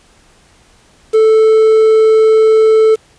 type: tone with quantisation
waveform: triangle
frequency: 439.4 Hz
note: A4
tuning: 2 cents flat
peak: -3 dBFS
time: 1.13-2.96 s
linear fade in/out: 20 ms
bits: 5
effects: pink hiss -48 dBFS RMS until 3.18 s + resampled to 22050 Hz